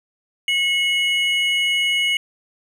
triangle tone pair together, 2183 / 2922 Hz, C#7 / F#7, -27 / -22 cents, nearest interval perfect fourth, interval 505 cents, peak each -18 dBFS, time 0.48-2.17 s, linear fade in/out 2 ms, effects none

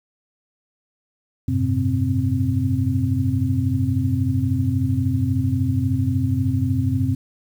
sine tone cluster, 92.4 / 105.2 / 128.9 / 261.9 Hz, F#2 / G#2 / C3 / C4, -2 / +23 / -26 / +2 cents, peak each -23 dBFS, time 1.48-7.15 s, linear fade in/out 5 ms, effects 8-bit

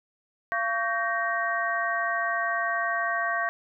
sine tone cluster, 686 / 1126 / 1559 / 1867 Hz, F5 / C#6 / G6 / A#6, -31 / +27 / -10 / +2 cents, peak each -30 dBFS, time 0.52-3.49 s, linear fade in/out 0 ms, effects none

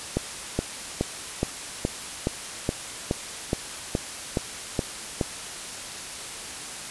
click train, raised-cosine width 2 ms, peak -9 dBFS, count 13, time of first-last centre 0.17-5.212 s, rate 2.38 Hz, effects white hiss -36 dBFS RMS until 6.9 s + resampled to 24000 Hz

